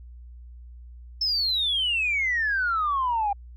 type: exponential sweep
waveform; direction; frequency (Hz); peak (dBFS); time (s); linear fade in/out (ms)
sine; down; 5320 to 790; -21; 1.21-3.33; 5
effects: tanh soft clip ceiling -17 dBFS + added 60 Hz sine -41 dBFS peak until 3.56 s